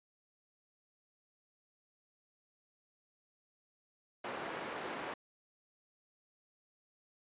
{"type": "band-pass noise", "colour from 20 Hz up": "pink", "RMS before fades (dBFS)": -42, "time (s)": [4.24, 5.14], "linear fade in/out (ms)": 5, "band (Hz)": [340, 2100], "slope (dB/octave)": 12, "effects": ["resampled to 8000 Hz"]}